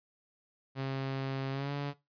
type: tone with pitch glide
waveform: sawtooth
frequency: 134.7 to 142.63 Hz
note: C#3 to C#3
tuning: -49 to +50 cents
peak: -29 dBFS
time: 0.75-1.94 s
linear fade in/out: 50 ms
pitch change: +99 cents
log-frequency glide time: 1.51-1.72 s
effects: noise-tail reverb RT60 0.2 s tail -17 dB re dry + resampled to 11025 Hz